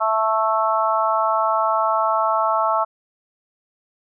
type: harmonic tone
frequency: 220 Hz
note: A3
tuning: in tune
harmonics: 3 / 4 / 5 / 6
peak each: -22 / -22 / -22 / -22 dBFS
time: 0-2.85 s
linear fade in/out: 20 ms
effects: none